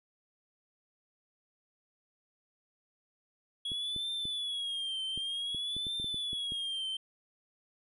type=tone with vibrato; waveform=triangle; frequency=3333 Hz; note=G#7; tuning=5 cents sharp; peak=-32 dBFS; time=3.65-6.97 s; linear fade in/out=5 ms; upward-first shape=triangle; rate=0.54 Hz; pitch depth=130 cents each way
type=clicks; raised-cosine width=3 ms; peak=-32 dBFS; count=12; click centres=3.718 / 3.963 / 4.254 / 5.176 / 5.547 / 5.766 / 5.868 / 5.999 / 6.044 / 6.144 / 6.331 / 6.521 s
effects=resampled to 32000 Hz